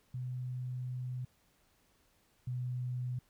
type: tone pair in turn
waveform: sine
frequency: 126.1 / 124.94 Hz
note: B2 / B2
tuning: +36 / +20 cents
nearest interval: unison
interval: 16 cents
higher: first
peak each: -36 / -34 dBFS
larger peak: second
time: 0.14-1.25 / 2.47-3.19 s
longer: first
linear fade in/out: 5 ms
effects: pink hiss -71 dBFS RMS until 3.29 s